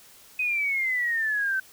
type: exponential sweep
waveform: sine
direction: down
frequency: 2527 to 1527 Hz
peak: -23 dBFS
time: 0.39-1.6 s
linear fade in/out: 5 ms
effects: white hiss -52 dBFS RMS until 1.72 s